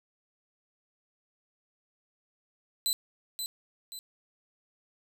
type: tone with echo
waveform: 20% pulse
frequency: 4024 Hz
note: B7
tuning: 32 cents sharp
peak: -20 dBFS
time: 2.86-2.93 s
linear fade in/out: 0 ms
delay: 530 ms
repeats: 2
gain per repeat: -7 dB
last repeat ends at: 3.99 s
effects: none